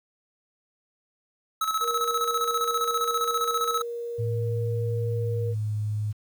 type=tone with tremolo; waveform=square; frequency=1295 Hz; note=E6; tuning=31 cents flat; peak=-23 dBFS; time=1.61-3.82 s; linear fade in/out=5 ms; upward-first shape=square; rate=15 Hz; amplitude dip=55%
type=tone; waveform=sine; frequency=471.9 Hz; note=A#4; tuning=21 cents sharp; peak=-30 dBFS; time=1.8-5.55 s; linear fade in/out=50 ms
type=tone with pitch glide; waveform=sine; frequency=110.9 to 105.71 Hz; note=A2 to G#2; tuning=+14 to +31 cents; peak=-25 dBFS; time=4.18-6.13 s; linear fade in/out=20 ms; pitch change=-83 cents; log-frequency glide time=5.13-5.75 s
effects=9-bit